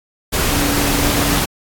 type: tone in noise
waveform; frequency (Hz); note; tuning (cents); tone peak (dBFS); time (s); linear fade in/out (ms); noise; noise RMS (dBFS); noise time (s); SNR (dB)
sine; 287.2; D4; -39; -21; 0.49-1.39; 20; pink; -17; 0.32-1.46; -7
effects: AAC 64 kbps